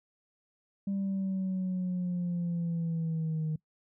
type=linear sweep; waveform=sine; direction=down; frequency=197.9 to 154.9 Hz; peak=-27 dBFS; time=0.87-3.56 s; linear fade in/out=5 ms; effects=noise-tail reverb RT60 0.1 s tail -23 dB re dry + tanh soft clip ceiling -27 dBFS